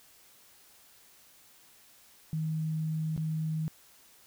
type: tone with dropouts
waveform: sine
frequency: 157.7 Hz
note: D#3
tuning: 24 cents sharp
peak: -29 dBFS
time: 2.33-3.68 s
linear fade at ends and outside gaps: 0 ms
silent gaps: 3.164-3.177 s
effects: white hiss -59 dBFS RMS until 4.26 s